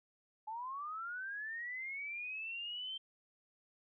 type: linear sweep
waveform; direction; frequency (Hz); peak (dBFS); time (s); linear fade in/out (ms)
sine; up; 847 to 3136; -40; 0.47-2.98; 10
effects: none

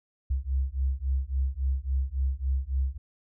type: beating tone pair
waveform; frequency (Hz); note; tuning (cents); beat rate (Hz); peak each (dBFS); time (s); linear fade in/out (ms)
sine; 64.9 / 68.5; C2 / C#2; -13 / -20; 3.6; -28; 0.3-2.98; 10
effects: none

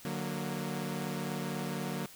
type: chord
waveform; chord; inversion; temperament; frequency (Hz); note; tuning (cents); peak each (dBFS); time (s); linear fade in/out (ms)
sawtooth; D augmented; none; equal with one note detuned; 148.71 / 185 / 233.1; D3 / F#3 / A#3; +22 / 0 / 0; -35 / -34 / -35; 0.05-2.06; 2
effects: white hiss -53 dBFS RMS until 2.15 s

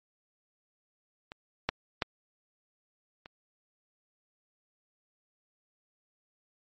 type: clicks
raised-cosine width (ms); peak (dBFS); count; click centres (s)
0.3; -26 / -10 / -12 / -29; 4; 1.319 / 1.69 / 2.022 / 3.259
effects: MP3 32 kbps

